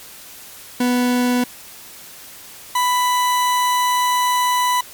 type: tone pair in turn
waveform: 40% pulse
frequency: 246.9 / 991.9 Hz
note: B3 / B5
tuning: 0 / +7 cents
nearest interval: 2 octaves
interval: 2407 cents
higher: second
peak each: -14 dBFS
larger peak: neither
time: 0.8-1.44 / 2.75-4.81 s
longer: second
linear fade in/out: 5 ms
effects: white hiss -39 dBFS RMS until 4.93 s + MP3 96 kbps